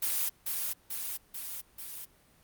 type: noise with echo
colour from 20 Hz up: blue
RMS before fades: -30 dBFS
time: 0.02-0.29 s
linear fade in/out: 5 ms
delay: 440 ms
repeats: 4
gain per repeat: -3 dB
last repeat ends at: 2.05 s
effects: pink hiss -63 dBFS RMS until 2.43 s + Opus 32 kbps